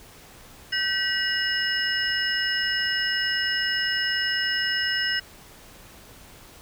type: tone cluster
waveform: sine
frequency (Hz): 1542 / 1932 / 2894 / 5210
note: G6 / B6 / F#7 / E8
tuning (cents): -29 / -39 / -39 / -21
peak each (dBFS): -28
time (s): 0.72-5.2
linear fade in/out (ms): 10
effects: pink hiss -48 dBFS RMS until 6.61 s